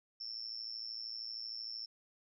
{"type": "tone with amplitude modulation", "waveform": "sine", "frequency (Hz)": 5360, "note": "E8", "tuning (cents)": 28, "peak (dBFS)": -37, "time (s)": [0.2, 1.86], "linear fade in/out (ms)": 10, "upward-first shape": "sine", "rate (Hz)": 113, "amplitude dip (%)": 90, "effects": []}